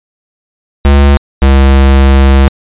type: tone pair in turn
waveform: square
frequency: 70.4 / 67.64 Hz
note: C#2 / C#2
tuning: +27 / -42 cents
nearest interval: minor second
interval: 69 cents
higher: first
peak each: -3 dBFS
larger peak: neither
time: 0.85-1.17 / 1.42-2.48 s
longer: second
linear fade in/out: 0 ms
effects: resampled to 8000 Hz